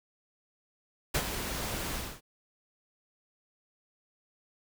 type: noise with ADSR envelope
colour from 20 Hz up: pink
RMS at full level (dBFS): -27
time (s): 1.14-2.21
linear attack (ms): 11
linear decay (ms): 73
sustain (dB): -8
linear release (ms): 260
effects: none